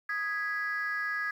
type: chord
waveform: sine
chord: G# minor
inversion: second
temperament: equal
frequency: 1244.5 / 1661.2 / 1975.5 Hz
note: D#6 / G#6 / B6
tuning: 0 / 0 / 0 cents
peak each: -36 / -30 / -36 dBFS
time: 0.09-1.31 s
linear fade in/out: 5 ms
effects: tanh soft clip ceiling -25 dBFS + 10-bit